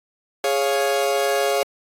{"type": "chord", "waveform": "40% pulse", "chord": "Db major", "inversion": "second", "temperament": "equal", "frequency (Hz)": [415.3, 554.4, 698.5], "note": ["Ab4", "Db5", "F5"], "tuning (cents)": [0, 0, 0], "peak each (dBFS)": [-22, -21, -23], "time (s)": [0.44, 1.63], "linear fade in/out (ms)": 2, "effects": ["AAC 48 kbps"]}